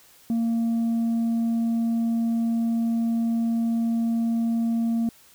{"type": "tone", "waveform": "sine", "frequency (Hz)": 230, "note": "A#3", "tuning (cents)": -23, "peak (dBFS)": -18, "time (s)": [0.3, 5.09], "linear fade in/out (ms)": 2, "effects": ["tanh soft clip ceiling -20 dBFS", "white hiss -54 dBFS RMS until 5.34 s"]}